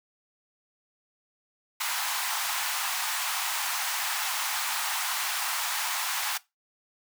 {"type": "high-pass noise", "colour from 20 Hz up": "pink", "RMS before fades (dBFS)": -30, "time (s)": [1.8, 6.38], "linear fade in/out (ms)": 10, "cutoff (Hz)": 780, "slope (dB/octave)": 48, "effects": ["noise-tail reverb RT60 0.2 s tail -19 dB re dry"]}